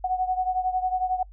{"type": "beating tone pair", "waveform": "sine", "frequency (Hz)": [738, 749], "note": ["F#5", "F#5"], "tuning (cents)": [-5, 21], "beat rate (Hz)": 11, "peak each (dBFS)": [-24, -28], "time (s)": [0.04, 1.23], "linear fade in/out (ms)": 5, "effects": ["noise-tail reverb RT60 0.1 s tail -26 dB re dry", "added 48 Hz sine -43 dBFS peak until 1.32 s"]}